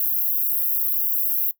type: high-pass noise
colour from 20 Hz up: pink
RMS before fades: -22 dBFS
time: 0-1.51 s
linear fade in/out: 2 ms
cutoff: 12000 Hz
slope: 96 dB/octave
effects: noise-tail reverb RT60 0.1 s tail -19 dB re dry